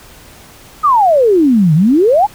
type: exponential two-way sweep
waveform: sine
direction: down then up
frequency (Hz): 1280 to 146.9 to 882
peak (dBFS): -6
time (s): 0.83-2.27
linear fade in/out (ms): 20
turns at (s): 1.74
effects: pink hiss -39 dBFS RMS until 2.34 s